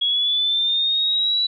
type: linear sweep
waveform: sine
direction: up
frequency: 3322 to 3951 Hz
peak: -17 dBFS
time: 0.01-1.47 s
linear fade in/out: 10 ms
effects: none